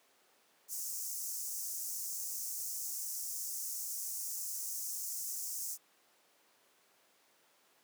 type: high-pass noise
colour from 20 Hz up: pink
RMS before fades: -40 dBFS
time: 0.68-5.78 s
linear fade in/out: 50 ms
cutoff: 5700 Hz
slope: 48 dB/octave
effects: pink hiss -68 dBFS RMS until 7.83 s + high-pass 400 Hz 12 dB/octave